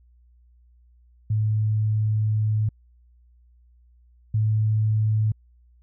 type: tone pair in turn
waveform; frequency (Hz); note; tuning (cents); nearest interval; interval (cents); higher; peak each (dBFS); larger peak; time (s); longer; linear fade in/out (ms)
sine; 107.7 / 108.31; A2 / A2; -37 / -27; unison; 10; second; -19 / -18; second; 1.3-2.69 / 4.34-5.32; first; 5
effects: added 60 Hz sine -53 dBFS peak until 5.82 s